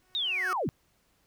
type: tone with exponential growth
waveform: 10% pulse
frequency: 369.6 Hz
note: F#4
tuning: 2 cents flat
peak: -24 dBFS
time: 0.02-0.53 s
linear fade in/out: 0 ms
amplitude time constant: 110 ms
type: linear sweep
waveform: sine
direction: down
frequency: 3812 to 87 Hz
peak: -27 dBFS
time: 0.15-0.69 s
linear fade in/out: 0 ms
effects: pink hiss -69 dBFS RMS until 1.26 s